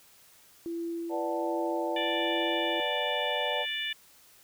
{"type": "tone with tremolo", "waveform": "sine", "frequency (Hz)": 336.6, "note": "E4", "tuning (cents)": 36, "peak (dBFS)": -31, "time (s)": [0.66, 2.8], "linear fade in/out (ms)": 0, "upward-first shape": "sine", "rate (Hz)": 1.3, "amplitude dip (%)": 30}
{"type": "chord", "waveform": "sine", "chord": "B minor seventh", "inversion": "none", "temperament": "equal", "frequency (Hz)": [493.9, 587.3, 740, 880], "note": ["B4", "D5", "F#5", "A5"], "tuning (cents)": [0, 0, 0, 0], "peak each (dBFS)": [-36, -33, -38, -35], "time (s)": [1.09, 3.66], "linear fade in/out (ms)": 50}
{"type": "harmonic tone", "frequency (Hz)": 587.3, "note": "D5", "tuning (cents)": 0, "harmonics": [3, 4, 5, 6], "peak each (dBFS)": [-36, -37, -35, -36], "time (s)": [1.96, 3.93], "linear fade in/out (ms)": 5}
{"effects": ["white hiss -58 dBFS RMS until 4.43 s"]}